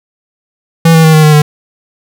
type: tone with pitch steps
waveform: square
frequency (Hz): 164.81 / 161.7 / 158.65 / 155.65 / 152.71 / 149.83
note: E3 / E3 / D#3 / D#3 / D#3 / D3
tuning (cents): 0 / -33 / +34 / +1 / -32 / +35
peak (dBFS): -3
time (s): 0.85-1.42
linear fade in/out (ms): 5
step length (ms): 95
effects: none

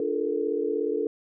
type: chord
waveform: sine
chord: Bb major seventh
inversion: first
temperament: equal with one note detuned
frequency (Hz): 293.7 / 349.2 / 429.5 / 466.2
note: D4 / F4 / A4 / Bb4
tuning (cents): 0 / 0 / -42 / 0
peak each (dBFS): -32 / -32 / -27 / -30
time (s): 0-1.07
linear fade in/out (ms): 2
effects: none

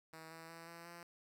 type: tone with pitch steps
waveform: 5% pulse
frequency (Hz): 160.7 / 163.32 / 165.98 / 168.69 / 171.44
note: E3 / E3 / E3 / E3 / F3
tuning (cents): -44 / -16 / +12 / +40 / -32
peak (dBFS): -40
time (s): 0.13-1.03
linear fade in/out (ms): 2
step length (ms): 180
effects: none

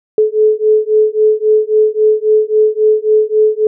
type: beating tone pair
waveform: sine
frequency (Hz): 428.6 / 432.3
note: A4 / A4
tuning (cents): -45 / -31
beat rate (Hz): 3.7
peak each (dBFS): -11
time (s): 0.18-3.67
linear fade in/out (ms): 2
effects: none

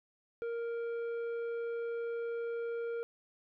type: tone with tanh clipping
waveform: triangle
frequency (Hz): 466.2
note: A#4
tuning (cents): 0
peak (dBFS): -36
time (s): 0.42-3.03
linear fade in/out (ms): 0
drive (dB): 12
effects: none

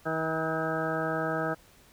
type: harmonic tone with a mistuned harmonic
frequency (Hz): 160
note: D#3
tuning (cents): +49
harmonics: 1 / 2 / 3 / 4 / 5 / 6 / 8 / 9 / 10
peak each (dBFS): -36 / -35 / -35 / -33 / -38 / -43 / -35 / -40 / -37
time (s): 0.05-1.55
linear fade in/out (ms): 20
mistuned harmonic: 9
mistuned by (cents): +59
effects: pink hiss -58 dBFS RMS until 1.92 s

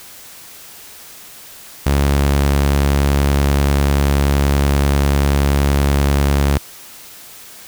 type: tone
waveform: sawtooth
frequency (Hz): 70.4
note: C#2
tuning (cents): +27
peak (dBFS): -8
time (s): 1.86-6.58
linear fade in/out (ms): 5
effects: white hiss -38 dBFS RMS until 7.67 s

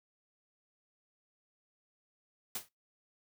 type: noise with exponential decay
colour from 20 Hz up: white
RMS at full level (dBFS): -33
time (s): 2.55-2.69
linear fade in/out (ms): 5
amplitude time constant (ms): 29
effects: noise-tail reverb RT60 0.2 s tail -22 dB re dry

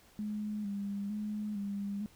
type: tone with vibrato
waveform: sine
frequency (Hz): 205.7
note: G#3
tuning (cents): -16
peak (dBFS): -34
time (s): 0.19-2.06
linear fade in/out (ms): 0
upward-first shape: square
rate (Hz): 1.1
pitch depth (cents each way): 42
effects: pink hiss -62 dBFS RMS until 2.15 s

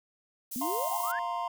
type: high-pass noise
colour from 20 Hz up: white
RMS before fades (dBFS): -38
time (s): 0.51-1.12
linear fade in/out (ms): 10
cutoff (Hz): 7100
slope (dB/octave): 12
type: exponential sweep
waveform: sine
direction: up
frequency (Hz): 233.1 to 1812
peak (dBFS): -33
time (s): 0.56-1.19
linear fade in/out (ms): 0
type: chord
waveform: triangle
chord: F suspended fourth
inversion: none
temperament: equal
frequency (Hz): 698.5 / 932.3 / 1046.5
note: F5 / Bb5 / C6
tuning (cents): 0 / 0 / 0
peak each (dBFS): -33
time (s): 0.61-1.48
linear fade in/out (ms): 5
effects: none

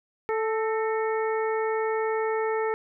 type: harmonic tone with a mistuned harmonic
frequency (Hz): 440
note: A4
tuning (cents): 0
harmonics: 1 / 2 / 3 / 4 / 5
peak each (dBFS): -25 / -31 / -35 / -37 / -39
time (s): 0.29-2.74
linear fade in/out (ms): 0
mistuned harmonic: 4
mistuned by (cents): +57
effects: none

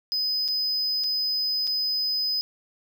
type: tone with dropouts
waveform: triangle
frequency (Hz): 5020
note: D#8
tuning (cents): +15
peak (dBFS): -22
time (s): 0.12-2.41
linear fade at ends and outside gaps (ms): 0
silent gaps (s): 0.48-0.485 / 1.037-1.041 / 1.67-1.675
effects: none

